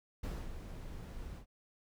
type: noise with ADSR envelope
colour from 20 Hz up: brown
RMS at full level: -37 dBFS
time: 0.23-1.46 s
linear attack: 8 ms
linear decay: 250 ms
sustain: -8 dB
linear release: 100 ms
effects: none